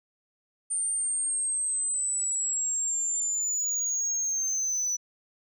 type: linear sweep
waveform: sine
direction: down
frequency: 8960 to 5930 Hz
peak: -23 dBFS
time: 0.7-4.97 s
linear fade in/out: 20 ms
effects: tanh soft clip ceiling -25 dBFS